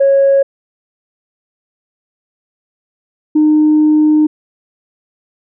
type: tone pair in turn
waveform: sine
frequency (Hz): 550 / 305.5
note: C#5 / D#4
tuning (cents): -14 / -32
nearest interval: minor seventh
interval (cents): 1018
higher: first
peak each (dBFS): -5 / -5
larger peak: neither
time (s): 0-0.43 / 3.35-4.27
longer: second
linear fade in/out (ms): 10
effects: tanh soft clip ceiling -3 dBFS